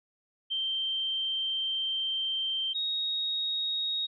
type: tone pair in turn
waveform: sine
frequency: 3136 / 3760 Hz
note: G7 / A#7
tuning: 0 / +14 cents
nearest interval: minor third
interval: 314 cents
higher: second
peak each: -28 dBFS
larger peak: neither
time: 0.5-2.74 / 2.74-4.07 s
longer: first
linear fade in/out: 20 ms
effects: none